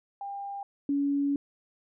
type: tone pair in turn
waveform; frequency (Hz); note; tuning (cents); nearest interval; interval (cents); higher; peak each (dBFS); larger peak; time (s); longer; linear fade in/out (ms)
sine; 799 / 282.5; G5 / C#4; +33 / +33; octave + tritone; 1800; first; -34 / -24; second; 0.21-0.63 / 0.89-1.36; second; 2
effects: none